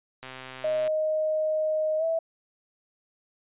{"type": "click train", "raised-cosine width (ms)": 0.3, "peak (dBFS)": -24, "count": 85, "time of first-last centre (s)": [0.23, 0.876], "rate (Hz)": 130}
{"type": "tone with pitch glide", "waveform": "sine", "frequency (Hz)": [622.3, 654.7], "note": ["D#5", "E5"], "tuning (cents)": [0, -12], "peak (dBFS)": -23, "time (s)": [0.64, 2.19], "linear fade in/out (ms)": 5, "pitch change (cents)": 88, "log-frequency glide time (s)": [1.98, 2.04]}
{"effects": ["resampled to 8000 Hz"]}